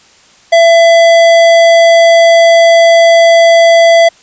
sine tone with tanh clipping, 670 Hz, E5, 28 cents sharp, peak -4 dBFS, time 0.52-4.09 s, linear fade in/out 10 ms, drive 17 dB, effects white hiss -43 dBFS RMS until 4.22 s + resampled to 16000 Hz

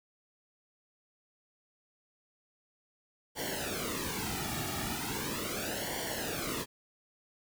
pink noise with flanger, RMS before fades -36 dBFS, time 3.35-6.66 s, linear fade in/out 50 ms, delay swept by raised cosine 0.78 to 1.98 ms, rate 0.38 Hz, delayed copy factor -0.85, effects none

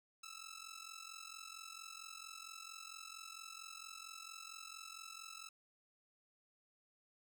10% pulse ring-modulated tone, 1317 Hz, E6, 2 cents flat, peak -39 dBFS, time 0.23-5.49 s, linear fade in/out 5 ms, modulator 22.2 Hz, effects none

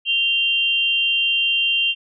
sine tone pair together, 2775 / 3150 Hz, F7 / G7, -12 / +8 cents, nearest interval major second, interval 220 cents, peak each -18 / -20 dBFS, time 0.05-1.95 s, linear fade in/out 50 ms, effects none

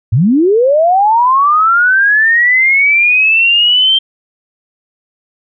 sine linear sweep, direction up, 94.5 to 3162 Hz, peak -6 dBFS, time 0.12-3.99 s, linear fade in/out 10 ms, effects none

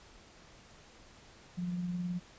sine tone with tremolo, 177.5 Hz, F3, 28 cents sharp, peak -31 dBFS, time 1.57-2.2 s, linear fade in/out 20 ms, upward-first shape triangle, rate 19 Hz, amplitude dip 40%, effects pink hiss -57 dBFS RMS until 2.38 s + resampled to 16000 Hz

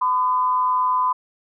sine tone pair together, 1011.5 / 1213 Hz, B5 / D#6, +41 / -44 cents, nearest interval minor third, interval 315 cents, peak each -17 / -26 dBFS, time 0.01-1.13 s, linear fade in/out 10 ms, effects none

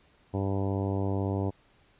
harmonic tone, 98 Hz, G2, in tune, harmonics 1 / 2 / 3 / 4 / 5 / 6 / 7 / 8 / 9 / 10, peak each -29 / -35 / -34 / -36 / -39 / -41 / -42 / -45 / -44 / -48 dBFS, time 0.33-1.51 s, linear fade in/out 20 ms, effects pink hiss -63 dBFS RMS until 1.99 s + resampled to 8000 Hz

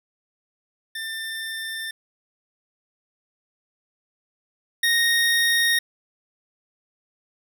25% pulse tone pair in turn, 1791 / 1861 Hz, A6 / A#6, +30 / -3 cents, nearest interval minor second, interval 67 cents, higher second, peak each -25 / -14 dBFS, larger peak second, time 0.95-1.91 / 4.83-5.79 s, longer neither, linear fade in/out 5 ms, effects none

